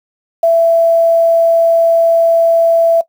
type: tone with quantisation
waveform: sine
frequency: 666 Hz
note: E5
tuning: 18 cents sharp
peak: -6 dBFS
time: 0.43-3.01 s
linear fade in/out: 5 ms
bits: 6
effects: noise-tail reverb RT60 0.1 s tail -18 dB re dry